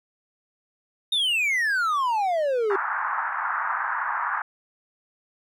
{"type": "exponential sweep", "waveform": "triangle", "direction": "down", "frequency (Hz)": [3729, 380.5], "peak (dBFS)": -19, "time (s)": [1.12, 2.76], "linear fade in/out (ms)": 5}
{"type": "band-pass noise", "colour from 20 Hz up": "pink", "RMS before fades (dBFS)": -27, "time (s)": [2.7, 4.42], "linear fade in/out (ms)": 2, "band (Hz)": [870, 1700], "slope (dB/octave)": 48}
{"effects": []}